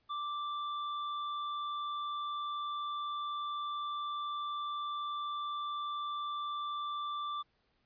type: tone with hard clipping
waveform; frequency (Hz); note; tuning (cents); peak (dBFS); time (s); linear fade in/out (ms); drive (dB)
sine; 1174.7; D6; 0; -37; 0.09-7.43; 20; 18
effects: pink hiss -75 dBFS RMS until 7.85 s + resampled to 11025 Hz